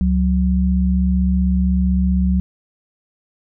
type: tone pair together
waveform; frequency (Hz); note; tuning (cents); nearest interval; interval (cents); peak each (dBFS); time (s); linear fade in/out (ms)
sine; 69.3 / 185.01; C#2 / F#3; 0 / 0; octave + perfect fourth; 1700; -16; 0.01-2.4; 0
effects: none